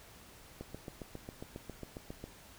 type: click train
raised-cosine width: 2 ms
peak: -29 dBFS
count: 13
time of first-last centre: 0.61-2.24 s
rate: 7.36 Hz
effects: pink hiss -56 dBFS RMS until 2.58 s